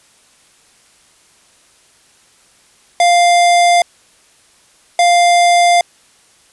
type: tone pair in turn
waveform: square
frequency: 698.5 / 698.5 Hz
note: F5 / F5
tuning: 0 / 0 cents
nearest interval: unison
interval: 0 cents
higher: neither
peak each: -8 dBFS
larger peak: neither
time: 3-3.82 / 4.99-5.81 s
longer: neither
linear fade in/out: 2 ms
effects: white hiss -50 dBFS RMS until 6.52 s + resampled to 24000 Hz